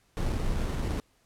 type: noise with sample-and-hold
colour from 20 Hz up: brown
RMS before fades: -29 dBFS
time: 0.17-1 s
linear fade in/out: 0 ms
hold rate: 4900 Hz
effects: pink hiss -67 dBFS RMS until 1.25 s + low-pass 12000 Hz 12 dB/octave